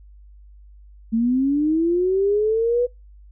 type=linear sweep; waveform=sine; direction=up; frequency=220 to 495.2 Hz; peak=-16 dBFS; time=1.12-2.87 s; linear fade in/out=20 ms; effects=noise-tail reverb RT60 0.2 s tail -23 dB re dry + added 50 Hz sine -43 dBFS peak until 3.31 s